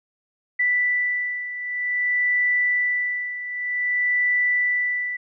sine beating tone pair, 1975.5 / 1976.03 Hz, B6 / B6, 0 / 0 cents, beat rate 0.53 Hz, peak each -21 / -26 dBFS, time 0.59-5.17 s, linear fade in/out 10 ms, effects none

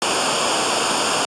pink noise with comb filter, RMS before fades -19 dBFS, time 0.02-1.25 s, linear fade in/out 0 ms, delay 0.5 ms, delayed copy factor -0.7, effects high-pass 200 Hz 12 dB/octave + resampled to 22050 Hz

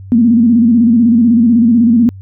sine tone with vibrato, 233.1 Hz, A#3, in tune, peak -5 dBFS, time 0.12-2.09 s, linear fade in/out 0 ms, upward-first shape square, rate 16 Hz, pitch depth 82 cents each way, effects added 96 Hz sine -28 dBFS peak until 2.21 s

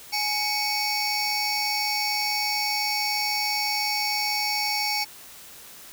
square tone cluster, 841 / 2229 / 4531 / 5460 Hz, G#5 / C#7 / C#8 / F8, +22 / +9 / +37 / -40 cents, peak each -30 dBFS, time 0.12-5.05 s, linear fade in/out 20 ms, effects white hiss -45 dBFS RMS until 5.92 s

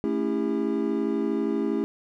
triangle chord, A dominant seventh, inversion none, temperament equal with one note detuned, 220 / 277.2 / 329.6 / 402.3 Hz, A3 / C#4 / E4 / G4, 0 / 0 / 0 / +45 cents, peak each -27 dBFS, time 0.04-1.84 s, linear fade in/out 0 ms, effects none

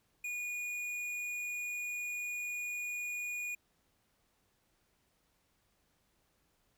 sine tone with tanh clipping, 2449 Hz, D#7, 28 cents flat, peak -38 dBFS, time 0.24-3.55 s, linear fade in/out 5 ms, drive 12 dB, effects pink hiss -75 dBFS RMS until 6.77 s

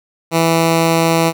10% pulse tone, 164.81 Hz, E3, in tune, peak -3 dBFS, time 0.31-1.33 s, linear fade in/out 50 ms, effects none

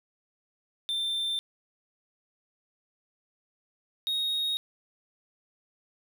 triangle tone pair in turn, 3570 / 3749 Hz, A7 / A#7, +24 / +9 cents, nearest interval minor second, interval 85 cents, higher second, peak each -26 / -25 dBFS, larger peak second, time 0.89-1.39 / 4.07-4.57 s, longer neither, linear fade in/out 0 ms, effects none

